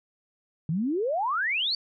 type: exponential sweep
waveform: sine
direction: up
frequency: 148.5 to 4665 Hz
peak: -24 dBFS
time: 0.69-1.75 s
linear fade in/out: 2 ms
effects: none